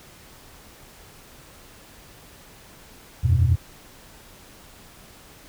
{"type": "chord", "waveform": "sine", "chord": "E suspended second", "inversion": "none", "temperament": "equal", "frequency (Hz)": [82.41, 92.5, 123.47], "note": ["E2", "F#2", "B2"], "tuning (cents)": [0, 0, 0], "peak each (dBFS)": -19, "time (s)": [3.23, 3.56], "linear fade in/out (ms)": 20, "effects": ["tanh soft clip ceiling -9 dBFS", "pink hiss -48 dBFS RMS until 5.48 s"]}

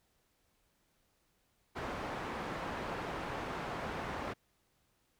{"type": "low-pass noise", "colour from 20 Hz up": "white", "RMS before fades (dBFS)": -40, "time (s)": [1.75, 4.34], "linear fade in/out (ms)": 20, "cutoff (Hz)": 1200, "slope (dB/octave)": 12, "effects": ["pink hiss -75 dBFS RMS until 5.19 s"]}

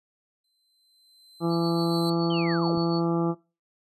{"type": "tone with exponential growth", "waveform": "40% pulse", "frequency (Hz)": 4073, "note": "C8", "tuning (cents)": -47, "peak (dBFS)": -32, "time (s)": [0.44, 2.1], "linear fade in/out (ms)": 5, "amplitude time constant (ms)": 360}
{"type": "harmonic tone", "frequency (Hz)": 168.3, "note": "E3", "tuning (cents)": 36, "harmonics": [1, 2, 3, 4, 5, 6, 7, 8], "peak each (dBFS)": [-26, -25, -34, -37, -35, -47, -36, -46], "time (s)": [1.4, 3.35], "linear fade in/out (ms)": 50}
{"type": "tone with tremolo", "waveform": "sine", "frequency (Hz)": 4434, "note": "C#8", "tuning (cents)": 0, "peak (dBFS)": -33, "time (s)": [1.49, 3.03], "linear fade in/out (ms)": 50, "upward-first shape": "sine", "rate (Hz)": 7, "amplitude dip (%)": 70}
{"type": "linear sweep", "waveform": "sine", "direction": "down", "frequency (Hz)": [3200, 62.4], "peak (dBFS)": -33, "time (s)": [2.3, 2.78], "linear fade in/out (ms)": 5}
{"effects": ["noise-tail reverb RT60 0.3 s tail -21 dB re dry", "resampled to 32000 Hz"]}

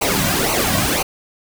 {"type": "noise with flanger", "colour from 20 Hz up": "pink", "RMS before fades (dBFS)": -18, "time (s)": [0.01, 1.03], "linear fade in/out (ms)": 10, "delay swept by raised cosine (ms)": [0.57, 2.37], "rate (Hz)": 2, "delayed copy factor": -0.75, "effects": []}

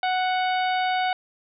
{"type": "harmonic tone with a mistuned harmonic", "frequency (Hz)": 740, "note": "F#5", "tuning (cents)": 0, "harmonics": [1, 2, 3, 4, 5, 6], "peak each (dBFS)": [-22, -30, -32, -35, -36, -43], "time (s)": [0.03, 1.13], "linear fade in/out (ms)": 2, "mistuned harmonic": 6, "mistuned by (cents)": 42, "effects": []}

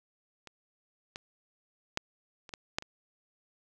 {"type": "clicks", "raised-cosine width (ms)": 0.2, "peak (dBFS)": [-29, -22, -12, -30, -21, -12, -27], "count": 7, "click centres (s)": [0.473, 1.159, 1.974, 2.492, 2.538, 2.785, 2.824], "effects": []}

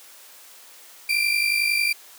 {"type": "tone pair together", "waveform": "35% pulse", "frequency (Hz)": [2349, 2400], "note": ["D7", "D7"], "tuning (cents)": [0, 37], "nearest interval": "unison", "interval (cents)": 37, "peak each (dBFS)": [-20, -21], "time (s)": [1.09, 1.93], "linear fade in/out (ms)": 5, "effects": ["white hiss -47 dBFS RMS until 2.18 s", "high-pass 400 Hz 12 dB/octave"]}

